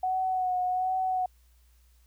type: tone with vibrato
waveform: sine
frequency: 740 Hz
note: F#5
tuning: in tune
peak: -25 dBFS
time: 0.03-1.26 s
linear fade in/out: 5 ms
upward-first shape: sine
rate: 1.3 Hz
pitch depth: 27 cents each way
effects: added 60 Hz sine -58 dBFS peak until 2.06 s + white hiss -69 dBFS RMS until 2.06 s

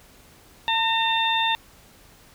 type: harmonic tone with a mistuned harmonic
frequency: 902 Hz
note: A5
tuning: 43 cents sharp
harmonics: 1 / 2 / 3 / 4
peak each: -23 / -28 / -28 / -24 dBFS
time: 0.68-1.55 s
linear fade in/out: 0 ms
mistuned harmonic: 2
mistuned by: +19 cents
effects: pink hiss -52 dBFS RMS until 2.34 s

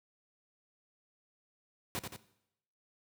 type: noise with echo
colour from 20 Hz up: pink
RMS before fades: -36 dBFS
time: 1.95-1.99 s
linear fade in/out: 0 ms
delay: 86 ms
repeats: 2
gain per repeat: -5 dB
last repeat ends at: 2.162 s
effects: noise-tail reverb RT60 0.8 s tail -17 dB re dry + high-pass 100 Hz 12 dB/octave

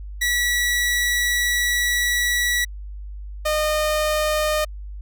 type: tone pair in turn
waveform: sawtooth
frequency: 1941 / 611.4 Hz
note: B6 / D#5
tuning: -31 / -30 cents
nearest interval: octave + minor sixth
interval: 1999 cents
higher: first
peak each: -15 dBFS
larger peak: neither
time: 0.21-2.65 / 3.45-4.65 s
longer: first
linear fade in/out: 10 ms
effects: added 50 Hz sine -31 dBFS peak until 5.01 s

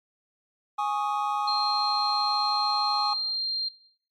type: chord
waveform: triangle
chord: Ab suspended fourth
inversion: none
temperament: just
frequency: 830.6 / 1107.5 / 1245.9 Hz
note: Ab5 / Db6 / Eb6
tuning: 0 / -2 / +2 cents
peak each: -25 / -29 / -29 dBFS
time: 0.78-3.14 s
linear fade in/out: 10 ms
type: tone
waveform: sine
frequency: 4186 Hz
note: C8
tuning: in tune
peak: -25 dBFS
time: 1.47-3.69 s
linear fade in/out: 10 ms
effects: noise-tail reverb RT60 0.6 s tail -18 dB re dry + MP3 64 kbps

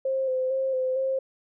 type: tone with vibrato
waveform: sine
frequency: 523.3 Hz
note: C5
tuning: in tune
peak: -23 dBFS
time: 0.05-1.19 s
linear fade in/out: 5 ms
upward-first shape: square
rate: 2.2 Hz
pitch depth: 25 cents each way
effects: none

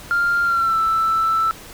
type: tone with pitch glide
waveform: sine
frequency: 1396.9 to 1323.8 Hz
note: F6 to E6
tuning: 0 to +7 cents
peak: -14 dBFS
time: 0.11-1.51 s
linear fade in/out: 0 ms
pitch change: -93 cents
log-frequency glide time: 0.43-0.78 s
effects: tanh soft clip ceiling -12 dBFS + pink hiss -39 dBFS RMS until 1.73 s

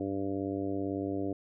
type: harmonic tone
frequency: 98 Hz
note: G2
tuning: in tune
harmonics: 1 / 2 / 3 / 4 / 5 / 6 / 7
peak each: -41 / -43 / -33 / -38 / -41 / -43 / -44 dBFS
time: 0-1.33 s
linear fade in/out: 5 ms
effects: none

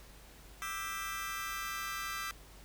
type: chord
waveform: sawtooth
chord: E minor seventh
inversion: third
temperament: just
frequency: 1186.7 / 1318.5 / 1582.2 / 1977.8 Hz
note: D6 / E6 / G6 / B6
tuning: +18 / 0 / +16 / +2 cents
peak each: -39 / -38 / -40 / -40 dBFS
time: 0.62-2.31 s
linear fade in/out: 0 ms
effects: added 50 Hz sine -55 dBFS peak until 2.64 s + pink hiss -57 dBFS RMS until 2.64 s

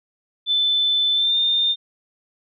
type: tone with pitch glide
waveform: sine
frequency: 3520 to 3619 Hz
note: A7 to A7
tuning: 0 to +48 cents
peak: -16 dBFS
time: 0.46-1.76 s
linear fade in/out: 50 ms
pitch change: +48 cents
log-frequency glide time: 1.14-1.37 s
effects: none

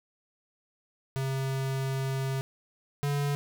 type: tone pair in turn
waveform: square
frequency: 134.1 / 143.26 Hz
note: C3 / D3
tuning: +43 / -43 cents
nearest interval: minor second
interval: 114 cents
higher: second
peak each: -29 / -27 dBFS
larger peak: second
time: 1.16-2.41 / 3.03-3.35 s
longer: first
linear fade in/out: 0 ms
effects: none

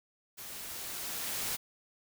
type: noise with level ramp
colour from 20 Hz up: white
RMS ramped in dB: -45 to -34 dBFS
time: 0.37-1.57 s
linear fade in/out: 20 ms
effects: none

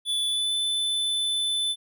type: tone with pitch glide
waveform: square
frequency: 3465 to 3513 Hz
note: A7 to A7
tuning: -27 to -3 cents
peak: -24 dBFS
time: 0.05-1.76 s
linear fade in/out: 50 ms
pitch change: +24 cents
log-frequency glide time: 0.28-0.54 s
effects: none

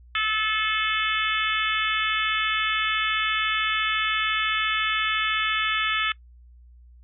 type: harmonic tone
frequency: 434.1 Hz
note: A4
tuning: 23 cents flat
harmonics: 3 / 4 / 5 / 6 / 7 / 8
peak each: -27 / -28 / -29 / -30 / -30 / -31 dBFS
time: 0.15-6.12 s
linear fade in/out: 2 ms
effects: noise-tail reverb RT60 0.1 s tail -21 dB re dry + added 60 Hz sine -47 dBFS peak until 7.03 s

